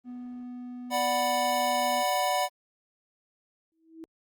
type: tone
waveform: triangle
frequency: 246.9 Hz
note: B3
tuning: in tune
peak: -35 dBFS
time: 0.04-2.04 s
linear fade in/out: 50 ms
type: chord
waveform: square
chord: B minor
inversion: first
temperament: equal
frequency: 587.3 / 740 / 987.8 Hz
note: D5 / F#5 / B5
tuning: 0 / 0 / 0 cents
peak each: -31 / -28 / -31 dBFS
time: 0.9-2.49 s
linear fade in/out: 50 ms
type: tone with exponential growth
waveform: sine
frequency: 324.1 Hz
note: E4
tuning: 29 cents flat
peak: -37 dBFS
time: 3.72-4.04 s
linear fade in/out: 0 ms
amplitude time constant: 69 ms
effects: Opus 24 kbps